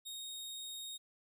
sawtooth tone, 3729 Hz, A#7, in tune, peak -40 dBFS, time 0.05-0.98 s, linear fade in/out 20 ms, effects 13-bit

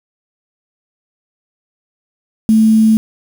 sine tone with quantisation, 220 Hz, A3, in tune, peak -6 dBFS, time 2.49-2.97 s, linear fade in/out 0 ms, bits 5, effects none

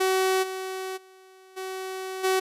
sawtooth tone with level steps, 377.4 Hz, F#4, 34 cents sharp, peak -17 / -27 / -46 / -28 / -17 dBFS, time 0-2.4 s, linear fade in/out 10 ms, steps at 0.42 / 0.96 / 1.56 / 2.23 s, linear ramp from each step 20 ms, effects resampled to 32000 Hz

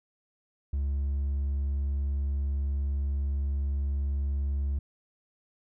sine tone with hard clipping, 69.9 Hz, C#2, 15 cents sharp, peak -27 dBFS, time 0.73-4.79 s, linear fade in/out 5 ms, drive 2 dB, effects none

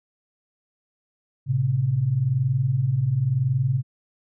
sine tone pair together, 111.77 / 132.7 Hz, A2 / C3, +28 / +25 cents, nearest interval minor third, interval 297 cents, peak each -25 / -20 dBFS, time 1.46-3.83 s, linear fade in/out 50 ms, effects none

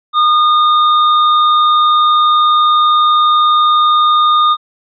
square tone, 1222 Hz, D#6, 32 cents flat, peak -8 dBFS, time 0.13-4.57 s, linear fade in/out 50 ms, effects resampled to 11025 Hz

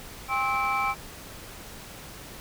sine tone cluster, 800 / 1062 / 1302 / 2324 Hz, G5 / C6 / E6 / D7, +35 / +25 / -22 / -19 cents, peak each -28 dBFS, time 0.28-0.95 s, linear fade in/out 50 ms, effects tanh soft clip ceiling -18 dBFS + pink hiss -43 dBFS RMS until 2.4 s

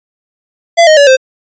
square tone with pitch steps, 678 / 621.7 / 570.1 / 522.8 Hz, E5 / D#5 / C#5 / C5, +49 / -2 / +48 / -1 cents, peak -3 dBFS, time 0.77-1.17 s, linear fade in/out 20 ms, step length 100 ms, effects resampled to 16000 Hz

